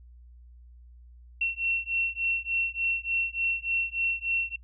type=beating tone pair; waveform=sine; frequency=2715 / 2718.4 Hz; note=F7 / F7; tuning=-50 / -47 cents; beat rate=3.4 Hz; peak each=-29 dBFS; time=1.41-4.56 s; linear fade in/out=5 ms; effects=noise-tail reverb RT60 0.1 s tail -26 dB re dry + added 60 Hz sine -48 dBFS peak until 4.63 s